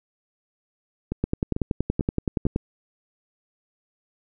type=two click trains; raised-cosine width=3 ms; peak=-9 / -13 dBFS; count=15 / 4; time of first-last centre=1.24-2.561 / 1.12-2.453 s; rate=10.6 / 2.25 Hz; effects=none